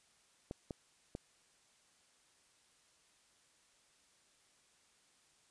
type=clicks; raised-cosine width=2 ms; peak=-28 dBFS; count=3; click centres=0.511 / 0.708 / 1.151 s; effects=white hiss -70 dBFS RMS until 5.5 s + resampled to 22050 Hz